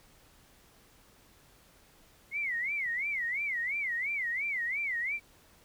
sine tone with vibrato, 2093 Hz, C7, in tune, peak -30 dBFS, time 2.31-5.2 s, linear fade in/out 50 ms, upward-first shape sine, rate 2.9 Hz, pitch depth 210 cents each way, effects pink hiss -61 dBFS RMS until 5.64 s

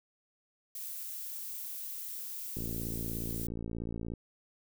violet noise, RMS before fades -41 dBFS, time 0.75-3.47 s, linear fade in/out 2 ms
click train, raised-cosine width 3 ms, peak -26 dBFS, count 90, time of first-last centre 2.57-4.137 s, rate 56.8 Hz
effects none

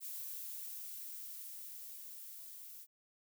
violet noise with level ramp, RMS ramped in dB -44 to -52 dBFS, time 0-2.87 s, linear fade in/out 50 ms, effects none

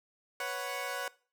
15% pulse chord, B suspended second, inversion none, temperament equal, 493.9 / 554.4 / 740 Hz, B4 / C#5 / F#5, 0 / 0 / 0 cents, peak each -34 / -32 / -33 dBFS, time 0.4-1.08 s, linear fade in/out 2 ms, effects noise-tail reverb RT60 0.4 s tail -21 dB re dry

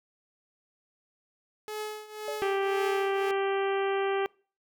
sawtooth tone with tremolo, 426.4 Hz, G#4, 46 cents sharp, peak -28 dBFS, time 1.68-3.31 s, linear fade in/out 0 ms, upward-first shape triangle, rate 1.9 Hz, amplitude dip 85%
sine tone with exponential decay, 582 Hz, D5, 16 cents flat, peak -30 dBFS, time 2.28-2.52 s, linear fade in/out 1 ms, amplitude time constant 51 ms
harmonic tone, 392 Hz, G4, in tune, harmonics 1 / 2 / 3 / 4 / 5 / 6 / 7 / 8, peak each -27 / -33 / -37 / -39 / -41 / -43 / -44 / -45 dBFS, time 2.42-4.26 s, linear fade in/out 0 ms
effects noise-tail reverb RT60 0.4 s tail -25 dB re dry

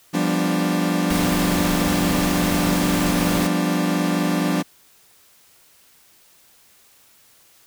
40% pulse chord, G dominant seventh, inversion third, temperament equal with one note detuned, 174.61 / 198.85 / 246.9 / 293.7 Hz, F3 / G3 / B3 / D4, 0 / +25 / 0 / 0 cents, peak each -22 / -25 / -26 / -22 dBFS, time 0.13-4.63 s, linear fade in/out 20 ms
pink noise, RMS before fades -26 dBFS, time 1.1-3.47 s, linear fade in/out 2 ms
effects white hiss -54 dBFS RMS until 7.66 s

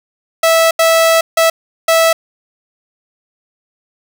sawtooth tone bursts at uneven times, 655 Hz, E5, 11 cents flat, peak -4 dBFS, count 4, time 0.43-0.71 / 0.79-1.21 / 1.37-1.5 / 1.88-2.13 s, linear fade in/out 5 ms, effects none

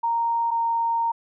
sine tone pair in turn, 929 / 924.3 Hz, A#5 / A#5, -6 / -15 cents, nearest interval unison, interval 9 cents, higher first, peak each -20 dBFS, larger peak neither, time 0.03-0.51 / 0.51-1.12 s, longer second, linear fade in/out 10 ms, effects none

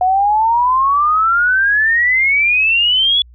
sine exponential sweep, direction up, 724 to 3433 Hz, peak -10 dBFS, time 0.01-3.22 s, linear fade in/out 2 ms, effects added 60 Hz sine -39 dBFS peak until 3.34 s

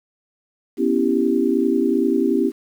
sine chord, C# half-diminished seventh, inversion third, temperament equal, 246.9 / 277.2 / 329.6 / 392 Hz, B3 / C#4 / E4 / G4, 0 / 0 / 0 / 0 cents, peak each -21 dBFS, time 0.77-2.52 s, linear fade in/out 50 ms, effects 8-bit

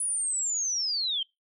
sine linear sweep, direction down, 9956 to 3064 Hz, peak -26 dBFS, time 0-1.23 s, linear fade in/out 5 ms, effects noise-tail reverb RT60 0.2 s tail -25 dB re dry

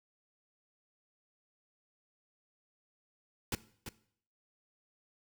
pink noise with echo, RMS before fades -34 dBFS, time 3.52-3.55 s, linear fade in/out 2 ms, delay 340 ms, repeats 1, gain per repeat -9 dB, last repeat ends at 3.89 s, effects noise-tail reverb RT60 0.6 s tail -18 dB re dry

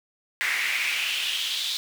brown noise with high-pass filter sweep, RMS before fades -27 dBFS, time 0.41-1.77 s, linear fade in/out 0 ms, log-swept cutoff 1900 to 3800 Hz, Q 4.4, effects none

